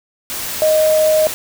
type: tone in noise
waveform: sine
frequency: 622.3 Hz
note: D#5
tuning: in tune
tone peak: -10 dBFS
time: 0.62-1.27 s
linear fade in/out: 0 ms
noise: white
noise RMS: -24 dBFS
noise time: 0.3-1.34 s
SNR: +11 dB
effects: none